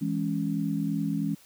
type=chord; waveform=sine; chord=C# minor; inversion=first; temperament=equal; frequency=164.81 / 207.7 / 277.2 Hz; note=E3 / G#3 / C#4; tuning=0 / 0 / 0 cents; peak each=-30 dBFS; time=0.01-1.35 s; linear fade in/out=10 ms; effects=white hiss -56 dBFS RMS until 1.45 s